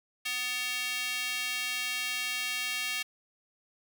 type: tone with high-pass filter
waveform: square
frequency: 249.3 Hz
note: B3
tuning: 16 cents sharp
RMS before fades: -33 dBFS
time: 0.25-3.03 s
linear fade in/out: 10 ms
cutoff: 2500 Hz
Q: 2.1
effects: none